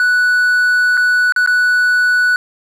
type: tone with dropouts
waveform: triangle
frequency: 1480 Hz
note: F#6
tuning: in tune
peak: -8 dBFS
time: 0-2.36 s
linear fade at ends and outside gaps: 1 ms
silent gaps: 0.971-0.975 / 1.323-1.362 / 1.462-1.474 s
effects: none